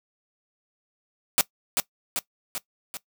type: noise with echo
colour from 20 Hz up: white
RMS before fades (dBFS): -19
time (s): 1.38-1.41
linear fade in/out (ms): 0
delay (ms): 390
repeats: 4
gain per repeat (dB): -4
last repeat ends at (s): 2.97
effects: noise-tail reverb RT60 0.1 s tail -19 dB re dry